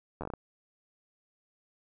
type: slowing click train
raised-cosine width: 1 ms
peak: -23 dBFS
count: 7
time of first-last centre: 0.21-0.337 s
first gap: 11 ms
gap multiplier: 1.26
effects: none